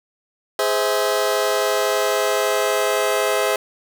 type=chord; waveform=sawtooth; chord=Ab augmented; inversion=none; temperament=just; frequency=415.3 / 519.1 / 648.9 Hz; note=Ab4 / C5 / E5; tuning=0 / -14 / -27 cents; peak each=-18 dBFS; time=0.59-3.56 s; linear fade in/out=2 ms; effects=none